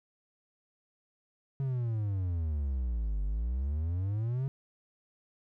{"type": "exponential two-way sweep", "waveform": "triangle", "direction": "down then up", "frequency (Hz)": [138.59, 48.22, 138.59], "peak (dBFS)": -27, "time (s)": [1.6, 4.48], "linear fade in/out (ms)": 0, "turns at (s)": 3.23, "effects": []}